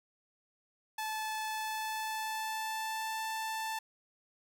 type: tone with pitch glide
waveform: sawtooth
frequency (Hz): 869 to 883.2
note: A5 to A5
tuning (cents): -22 to +6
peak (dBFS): -31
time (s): 0.98-3.79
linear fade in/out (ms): 5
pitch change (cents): +28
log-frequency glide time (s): 1.48-3.21
effects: none